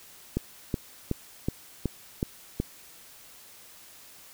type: click train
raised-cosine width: 3 ms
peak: -13 dBFS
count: 7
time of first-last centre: 0.37-2.6 s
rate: 2.69 Hz
effects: white hiss -51 dBFS RMS until 4.33 s